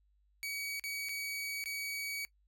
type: tone with dropouts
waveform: sawtooth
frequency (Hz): 2264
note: C#7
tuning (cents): +36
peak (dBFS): -34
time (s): 0.43-2.25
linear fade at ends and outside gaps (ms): 0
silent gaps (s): 0.796-0.839 / 1.087-1.092 / 1.64-1.658
effects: noise-tail reverb RT60 0.1 s tail -19 dB re dry + added 50 Hz sine -68 dBFS peak until 2.47 s